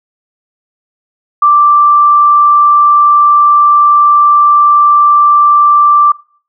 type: tone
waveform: sine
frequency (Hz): 1174.7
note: D6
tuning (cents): 0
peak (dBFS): -3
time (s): 1.42-6.12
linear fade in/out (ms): 5
effects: noise-tail reverb RT60 0.5 s tail -23 dB re dry